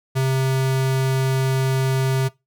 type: tone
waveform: square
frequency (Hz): 132.5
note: C3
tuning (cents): +22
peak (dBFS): -18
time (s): 0.15-2.29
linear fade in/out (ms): 20
effects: noise-tail reverb RT60 0.2 s tail -20 dB re dry